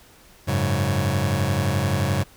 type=chord; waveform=sawtooth; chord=F# suspended second; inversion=none; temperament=just; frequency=92.5 / 104.06 / 138.75 Hz; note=F#2 / G#2 / C#3; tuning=0 / +4 / +2 cents; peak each=-20 dBFS; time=0.47-2.24 s; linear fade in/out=20 ms; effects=pink hiss -51 dBFS RMS until 2.36 s